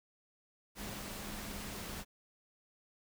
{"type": "tone in noise", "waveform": "sine", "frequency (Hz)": 205.5, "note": "G#3", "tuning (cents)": -18, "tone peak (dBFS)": -50, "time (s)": [0.75, 2.05], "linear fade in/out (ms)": 50, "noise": "pink", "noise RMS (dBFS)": -44, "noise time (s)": [0.75, 2.05], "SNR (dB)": -9, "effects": []}